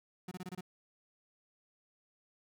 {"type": "tone bursts", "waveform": "35% pulse", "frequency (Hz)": 182.5, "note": "F#3", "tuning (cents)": -24, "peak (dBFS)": -39, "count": 6, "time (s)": [0.28, 0.609], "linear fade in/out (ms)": 5, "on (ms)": 34, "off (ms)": 25, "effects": []}